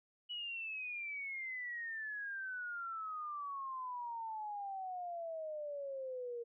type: exponential sweep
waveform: sine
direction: down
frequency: 2951 to 466.2 Hz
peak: -40 dBFS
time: 0.29-6.44 s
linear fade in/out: 20 ms
effects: none